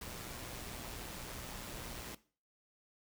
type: noise with amplitude modulation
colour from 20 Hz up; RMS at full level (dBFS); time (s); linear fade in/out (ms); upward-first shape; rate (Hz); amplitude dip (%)
pink; -44; 0.01-2.15; 5; sine; 121; 40
effects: noise-tail reverb RT60 0.4 s tail -18 dB re dry